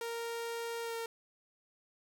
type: tone with pitch glide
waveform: sawtooth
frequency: 464.6 to 459 Hz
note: A#4 to A#4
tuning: -6 to -27 cents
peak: -33 dBFS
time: 0.01-1.06 s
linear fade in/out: 2 ms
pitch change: -21 cents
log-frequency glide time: 0.82-0.95 s
effects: none